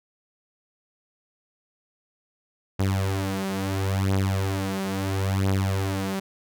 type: beating tone pair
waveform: sawtooth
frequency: 96.3 / 97.04 Hz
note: G2 / G2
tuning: -30 / -17 cents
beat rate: 0.74 Hz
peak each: -22 dBFS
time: 2.79-6.2 s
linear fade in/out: 10 ms
effects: none